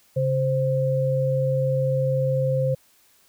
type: tone pair together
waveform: sine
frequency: 136.74 / 523 Hz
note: C#3 / C5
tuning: -23 / -1 cents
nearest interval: octave + major seventh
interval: 2322 cents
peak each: -22 dBFS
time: 0.16-2.75 s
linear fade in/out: 10 ms
effects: white hiss -59 dBFS RMS until 3.28 s